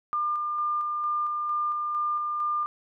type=tone with tremolo; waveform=sine; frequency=1200 Hz; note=D6; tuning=37 cents sharp; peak=-24 dBFS; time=0.13-2.66 s; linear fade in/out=0 ms; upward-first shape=square; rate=2.2 Hz; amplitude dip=25%; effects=none